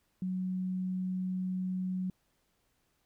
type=tone; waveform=sine; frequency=185 Hz; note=F#3; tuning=in tune; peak=-31 dBFS; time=0.22-2.1 s; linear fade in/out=2 ms; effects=pink hiss -75 dBFS RMS until 3.05 s